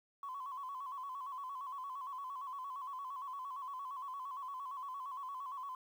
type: tone with vibrato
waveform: sine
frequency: 1070 Hz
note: C6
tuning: 38 cents sharp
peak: -40 dBFS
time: 0.23-5.75 s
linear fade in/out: 2 ms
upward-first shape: square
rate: 8.7 Hz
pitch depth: 79 cents each way
effects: tanh soft clip ceiling -37 dBFS + 11-bit